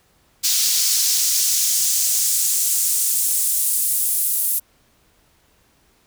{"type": "noise with high-pass filter sweep", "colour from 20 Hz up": "pink", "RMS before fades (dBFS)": -19, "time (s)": [0.43, 4.6], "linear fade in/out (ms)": 20, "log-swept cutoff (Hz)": [4900, 11000], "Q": 1.5, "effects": ["pink hiss -59 dBFS RMS until 6.06 s"]}